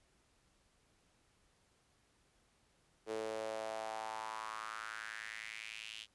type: tone with high-pass filter sweep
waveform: sawtooth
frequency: 110 Hz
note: A2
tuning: in tune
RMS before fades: -44 dBFS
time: 3.06-6.07 s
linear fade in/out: 50 ms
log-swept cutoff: 420 to 3100 Hz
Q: 4.2
effects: pink hiss -73 dBFS RMS until 6.14 s + resampled to 24000 Hz